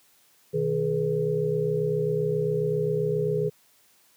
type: tone cluster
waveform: sine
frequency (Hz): 126.1 / 157.2 / 420.9 / 488.4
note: B2 / D#3 / G#4 / B4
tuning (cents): +36 / +18 / +23 / -19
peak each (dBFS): -34 / -28 / -25 / -30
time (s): 0.53-3.5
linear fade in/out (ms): 20
effects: white hiss -61 dBFS RMS until 4.16 s + high-pass 80 Hz 12 dB/octave